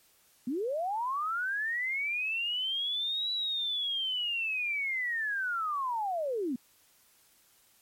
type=linear two-way sweep; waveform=sine; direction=up then down; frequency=227.4 to 3951 to 227.4 Hz; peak=-29 dBFS; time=0.47-6.56 s; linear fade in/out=5 ms; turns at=3.32 s; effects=white hiss -64 dBFS RMS until 7.81 s + MP3 64 kbps